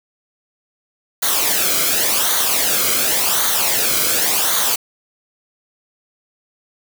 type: noise with flanger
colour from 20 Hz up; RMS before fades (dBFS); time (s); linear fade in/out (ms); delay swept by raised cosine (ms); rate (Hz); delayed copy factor
white; -17; 1.22-4.76; 10; 0.38 to 1.12; 0.9; -0.65
effects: none